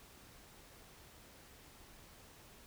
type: silence
effects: pink hiss -59 dBFS RMS until 2.66 s